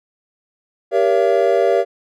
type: chord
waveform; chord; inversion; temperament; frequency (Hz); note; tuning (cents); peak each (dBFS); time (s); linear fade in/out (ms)
triangle; G diminished seventh; none; just; 392 / 470.4 / 564.5 / 677.4; G4 / Bb4 / Db5 / Fb5; 0 / +16 / +31 / +47; -16; 0.91-1.85; 50
effects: none